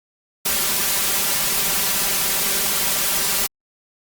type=noise with comb filter; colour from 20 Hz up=white; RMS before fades=-20 dBFS; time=0.45-3.47 s; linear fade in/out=10 ms; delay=5.1 ms; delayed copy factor=+0.95; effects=Opus 48 kbps